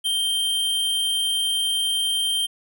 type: tone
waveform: square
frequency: 3155 Hz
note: G7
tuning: 10 cents sharp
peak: -21 dBFS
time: 0.04-2.47 s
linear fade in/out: 20 ms
effects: none